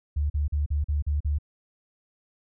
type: tone bursts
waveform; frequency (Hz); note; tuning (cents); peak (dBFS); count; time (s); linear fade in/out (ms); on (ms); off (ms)
sine; 73.42; D2; 0; -22; 7; 0.16-1.386; 10; 140; 41
effects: none